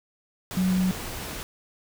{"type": "tone in noise", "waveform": "sine", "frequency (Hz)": 185, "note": "F#3", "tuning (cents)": 0, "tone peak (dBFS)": -20, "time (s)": [0.57, 0.91], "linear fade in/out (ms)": 0, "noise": "pink", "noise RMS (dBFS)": -35, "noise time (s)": [0.51, 1.43], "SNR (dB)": 12, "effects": []}